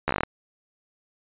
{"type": "slowing click train", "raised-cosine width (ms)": 0.5, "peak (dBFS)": -8, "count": 9, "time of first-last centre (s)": [0.08, 0.234], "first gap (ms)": 13, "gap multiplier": 1.11, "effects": ["resampled to 8000 Hz"]}